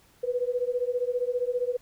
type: beating tone pair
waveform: sine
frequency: 485.8 / 500.8 Hz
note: B4 / B4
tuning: -29 / +24 cents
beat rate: 15 Hz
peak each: -28 dBFS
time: 0.23-1.77 s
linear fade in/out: 10 ms
effects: pink hiss -60 dBFS RMS until 1.81 s